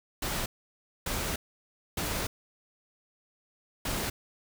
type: noise bursts at uneven times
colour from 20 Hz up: pink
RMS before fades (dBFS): -32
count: 4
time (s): 0.22-0.46 / 1.06-1.36 / 1.97-2.27 / 3.85-4.1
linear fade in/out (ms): 5
effects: none